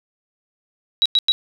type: tone bursts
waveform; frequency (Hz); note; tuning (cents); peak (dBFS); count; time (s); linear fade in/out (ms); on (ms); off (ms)
sine; 3879; B7; -32; -12; 3; 1.02-1.32; 0; 36; 96
effects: none